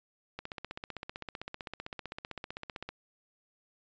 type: click train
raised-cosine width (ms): 0.3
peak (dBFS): -23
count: 40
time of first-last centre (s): 0.39-2.89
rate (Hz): 15.6
effects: resampled to 16000 Hz